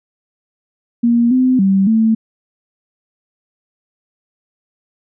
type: tone with pitch steps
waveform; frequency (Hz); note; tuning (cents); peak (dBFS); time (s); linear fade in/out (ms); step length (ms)
sine; 235.9 / 256 / 193.7 / 222.4; A#3 / C4 / G3 / A3; +21 / -38 / -20 / +19; -9; 1.03-2.15; 10; 280
effects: none